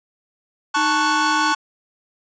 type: chord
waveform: 45% pulse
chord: F# minor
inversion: first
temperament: equal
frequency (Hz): 880 / 1108.7 / 1480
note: A5 / C#6 / F#6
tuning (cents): 0 / 0 / 0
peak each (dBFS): -21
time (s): 0.74-1.55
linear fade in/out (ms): 10
type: tone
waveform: square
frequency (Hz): 308.9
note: D#4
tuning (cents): -12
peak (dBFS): -26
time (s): 0.76-1.53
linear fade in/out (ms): 10
effects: resampled to 16000 Hz + 8-bit